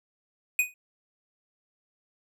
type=tone with exponential decay; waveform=square; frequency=2489 Hz; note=D#7; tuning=in tune; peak=-18 dBFS; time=0.59-0.74 s; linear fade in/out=2 ms; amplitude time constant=31 ms; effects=none